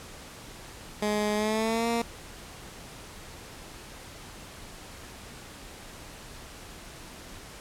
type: tone with pitch glide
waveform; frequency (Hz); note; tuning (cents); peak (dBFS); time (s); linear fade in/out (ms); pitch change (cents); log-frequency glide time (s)
15% pulse; 210 to 233; G#3 to A#3; +19 to -1; -19; 1.02-2.02; 5; +180; 1.35-1.88
effects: pink hiss -45 dBFS RMS until 7.6 s + low-pass 11000 Hz 12 dB/octave